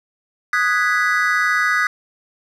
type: chord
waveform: triangle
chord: G# minor seventh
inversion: second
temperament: equal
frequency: 1244.5 / 1480 / 1661.2 / 1975.5 Hz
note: D#6 / F#6 / G#6 / B6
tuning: 0 / 0 / 0 / 0 cents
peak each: -19 dBFS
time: 0.53-1.87 s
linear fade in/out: 2 ms
effects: none